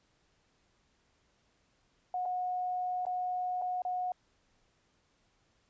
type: tone with dropouts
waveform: sine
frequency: 728 Hz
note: F#5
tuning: 28 cents flat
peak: -31 dBFS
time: 2.14-4.12 s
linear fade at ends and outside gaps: 2 ms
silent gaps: 2.255-2.258 / 3.053-3.066 / 3.616-3.62 / 3.82-3.85 s
effects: pink hiss -72 dBFS RMS until 5.69 s + resampled to 16000 Hz